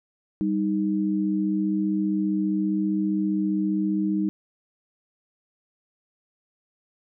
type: tone pair together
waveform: sine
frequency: 196 / 311.1 Hz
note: G3 / D#4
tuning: 0 / 0 cents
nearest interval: minor sixth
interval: 800 cents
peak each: -24 dBFS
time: 0.41-4.29 s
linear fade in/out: 0 ms
effects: none